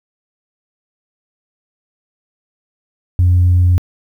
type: tone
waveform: sine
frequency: 89.2 Hz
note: F2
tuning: 37 cents sharp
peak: -6 dBFS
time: 3.19-3.78 s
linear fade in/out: 0 ms
effects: tanh soft clip ceiling -5 dBFS + 8-bit

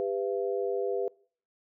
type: tone cluster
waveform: sine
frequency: 398.5 / 498 / 676 Hz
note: G4 / B4 / E5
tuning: +28 / +14 / +43 cents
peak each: -30 / -31 / -37 dBFS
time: 0-1.08 s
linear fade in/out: 0 ms
effects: noise-tail reverb RT60 0.5 s tail -24 dB re dry

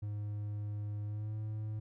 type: tone with pitch glide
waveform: triangle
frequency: 104.1 to 107.65 Hz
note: G#2 to A2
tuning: +5 to -37 cents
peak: -34 dBFS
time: 0.02-1.8 s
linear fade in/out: 10 ms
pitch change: +58 cents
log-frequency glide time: 1.05-1.34 s
effects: none

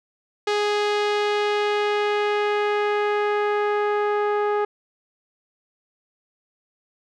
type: tone with low-pass filter sweep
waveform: sawtooth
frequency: 415.3 Hz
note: G#4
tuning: in tune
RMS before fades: -22 dBFS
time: 0.47-4.65 s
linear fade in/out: 5 ms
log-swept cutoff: 4600 to 1300 Hz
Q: 1.1
effects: none

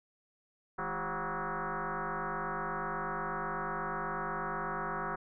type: tone with frequency modulation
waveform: sine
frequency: 161.9 Hz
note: E3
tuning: 31 cents flat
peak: -33 dBFS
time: 0.78-5.16 s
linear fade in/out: 10 ms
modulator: 186 Hz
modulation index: 7.7
effects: none

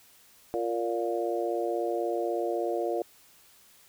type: harmonic tone with a mistuned harmonic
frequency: 116.3 Hz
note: A#2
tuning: 4 cents flat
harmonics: 3 / 4 / 5 / 6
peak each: -31 / -32 / -33 / -34 dBFS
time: 0.54-3.02 s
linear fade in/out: 0 ms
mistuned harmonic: 6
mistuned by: +20 cents
effects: white hiss -58 dBFS RMS until 3.88 s

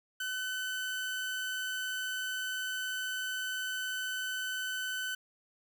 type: tone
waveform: 30% pulse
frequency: 1513 Hz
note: F#6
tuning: 38 cents sharp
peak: -31 dBFS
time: 0.2-5.15 s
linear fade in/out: 5 ms
effects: none

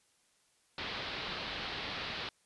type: low-pass noise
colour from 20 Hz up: white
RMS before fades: -40 dBFS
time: 0.78-2.29 s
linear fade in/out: 2 ms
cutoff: 4400 Hz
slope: 48 dB/octave
effects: white hiss -71 dBFS RMS until 2.45 s + resampled to 24000 Hz

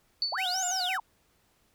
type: tone with exponential decay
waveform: sine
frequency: 4486 Hz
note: C#8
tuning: 20 cents sharp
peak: -23 dBFS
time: 0.22-0.54 s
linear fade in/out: 1 ms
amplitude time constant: 68 ms
type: linear two-way sweep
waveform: sine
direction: up then down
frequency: 547 to 7400 to 775 Hz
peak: -29 dBFS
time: 0.32-1 s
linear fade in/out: 5 ms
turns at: 0.66 s
type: tone with vibrato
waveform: 35% pulse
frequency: 740 Hz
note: F#5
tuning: in tune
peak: -30 dBFS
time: 0.37-0.98 s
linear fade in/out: 20 ms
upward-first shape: square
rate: 5.8 Hz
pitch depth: 39 cents each way
effects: pink hiss -68 dBFS RMS until 1.74 s

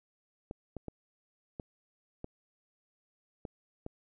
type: clicks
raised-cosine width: 2 ms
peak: -26 dBFS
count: 7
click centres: 0.511 / 0.767 / 0.883 / 1.598 / 2.244 / 3.452 / 3.864 s
effects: none

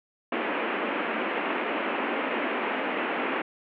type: band-pass noise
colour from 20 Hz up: pink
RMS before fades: -29 dBFS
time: 0.32-3.42 s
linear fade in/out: 5 ms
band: 230 to 2800 Hz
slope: 48 dB/octave
effects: none

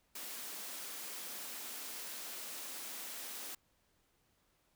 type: high-pass noise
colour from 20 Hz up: white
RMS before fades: -45 dBFS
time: 0.15-3.55 s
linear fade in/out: 5 ms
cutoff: 200 Hz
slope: 48 dB/octave
effects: pink hiss -75 dBFS RMS until 4.75 s

